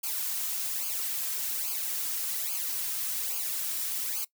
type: noise with flanger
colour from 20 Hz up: blue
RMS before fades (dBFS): -32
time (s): 0.03-4.25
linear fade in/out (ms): 10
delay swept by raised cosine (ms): 0.53 to 3.53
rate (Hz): 1.2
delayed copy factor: -0.8
effects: noise-tail reverb RT60 0.1 s tail -20 dB re dry